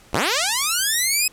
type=linear sweep; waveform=5% pulse; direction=up; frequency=53 to 2564 Hz; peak=-7 dBFS; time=0.13-1.28 s; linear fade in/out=5 ms; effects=pink hiss -50 dBFS RMS until 1.32 s + low-pass 12000 Hz 12 dB/octave